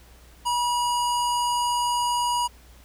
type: tone with low-pass filter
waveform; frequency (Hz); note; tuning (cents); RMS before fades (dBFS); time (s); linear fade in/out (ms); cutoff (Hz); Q
square; 966; B5; -39; -24; 0.45-2.48; 20; 10000; 1.4
effects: added 60 Hz sine -49 dBFS peak until 2.84 s + pink hiss -54 dBFS RMS until 2.84 s